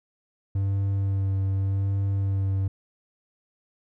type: tone with vibrato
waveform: triangle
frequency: 97.6 Hz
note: G2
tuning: 7 cents flat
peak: -20 dBFS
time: 0.55-2.68 s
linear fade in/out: 5 ms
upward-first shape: sine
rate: 0.85 Hz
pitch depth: 17 cents each way
effects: none